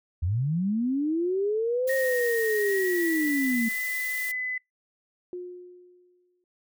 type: linear two-way sweep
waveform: sine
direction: up then down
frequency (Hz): 77.78 to 535 to 221.8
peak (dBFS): -23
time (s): 0.22-3.69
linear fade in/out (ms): 10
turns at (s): 1.94
type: noise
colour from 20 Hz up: blue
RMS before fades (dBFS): -37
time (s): 1.87-4.32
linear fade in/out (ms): 10
type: tone with pitch glide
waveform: sine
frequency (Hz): 1864.7 to 2010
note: A#6 to B6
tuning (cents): 0 to +30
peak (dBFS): -28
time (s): 1.89-4.58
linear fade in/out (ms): 5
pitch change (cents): +130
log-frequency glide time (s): 2.48-3.6
type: tone with exponential decay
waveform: sine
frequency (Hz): 358.4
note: F4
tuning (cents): +45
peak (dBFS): -31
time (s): 5.33-6.44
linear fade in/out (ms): 1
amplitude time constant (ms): 240
effects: noise-tail reverb RT60 0.2 s tail -26 dB re dry